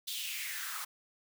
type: noise with high-pass filter sweep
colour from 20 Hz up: white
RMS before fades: -39 dBFS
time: 0.07-0.85 s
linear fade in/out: 10 ms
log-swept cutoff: 3700 to 1100 Hz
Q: 4.2
effects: none